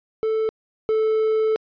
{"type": "tone pair in turn", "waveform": "triangle", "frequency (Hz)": [440, 437.7], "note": ["A4", "A4"], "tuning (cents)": [0, -9], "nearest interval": "unison", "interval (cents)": 9, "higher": "first", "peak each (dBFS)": [-17, -15], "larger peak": "second", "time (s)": [[0.23, 0.49], [0.89, 1.56]], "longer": "second", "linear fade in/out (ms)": 0, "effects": ["resampled to 11025 Hz"]}